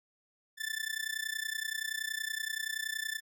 sawtooth tone with amplitude modulation, 1760 Hz, A6, in tune, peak -27 dBFS, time 0.57-3.21 s, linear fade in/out 50 ms, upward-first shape sine, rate 30.6 Hz, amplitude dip 90%, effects none

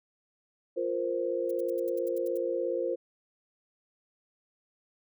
sine chord, F suspended fourth, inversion none, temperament equal, 349.2 / 466.2 / 523.3 Hz, F4 / Bb4 / C5, 0 / 0 / 0 cents, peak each -33 / -33 / -31 dBFS, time 0.76-2.96 s, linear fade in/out 20 ms
violet noise bursts, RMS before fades -48 dBFS, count 10, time 1.49-2.375 s, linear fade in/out 5 ms, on 21 ms, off 75 ms
effects none

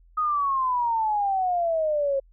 sine exponential sweep, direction down, 1261 to 539 Hz, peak -21 dBFS, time 0.17-2.2 s, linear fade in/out 10 ms, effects added 42 Hz sine -52 dBFS peak until 2.32 s

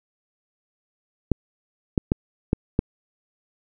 clicks, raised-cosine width 3 ms, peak -5 dBFS, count 5, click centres 1.317 / 1.978 / 2.119 / 2.531 / 2.791 s, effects none

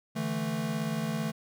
square chord, D suspended second, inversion none, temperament equal, 146.83 / 164.81 / 220 Hz, D3 / E3 / A3, 0 / 0 / 0 cents, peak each -37 / -35 / -33 dBFS, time 0.15-1.32 s, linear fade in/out 20 ms, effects none

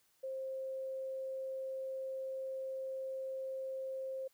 sine tone, 529 Hz, C5, 19 cents sharp, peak -38 dBFS, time 0.23-4.28 s, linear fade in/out 10 ms, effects white hiss -73 dBFS RMS until 4.33 s

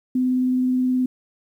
sine tone with vibrato, 254.2 Hz, C4, 50 cents flat, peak -17 dBFS, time 0.15-1.06 s, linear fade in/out 5 ms, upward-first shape sine, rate 19 Hz, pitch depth 10 cents each way, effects 9-bit

